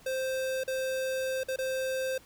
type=tone with dropouts; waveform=square; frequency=523.3 Hz; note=C5; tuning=in tune; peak=-30 dBFS; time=0.06-2.18 s; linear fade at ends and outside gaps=5 ms; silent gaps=0.637-0.677 / 1.435-1.484 / 1.561-1.586 s; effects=pink hiss -57 dBFS RMS until 2.25 s